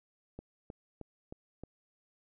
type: click train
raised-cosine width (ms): 2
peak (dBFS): -30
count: 5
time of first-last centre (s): 0.39-1.636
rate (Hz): 3.21
effects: none